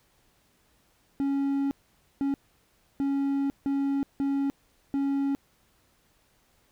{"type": "tone bursts at uneven times", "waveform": "triangle", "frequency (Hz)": 277.2, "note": "C#4", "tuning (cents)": 0, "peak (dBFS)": -22, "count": 6, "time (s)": [[1.2, 1.71], [2.21, 2.34], [3, 3.5], [3.66, 4.03], [4.2, 4.5], [4.94, 5.35]], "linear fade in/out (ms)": 0, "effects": ["pink hiss -66 dBFS RMS until 6.71 s"]}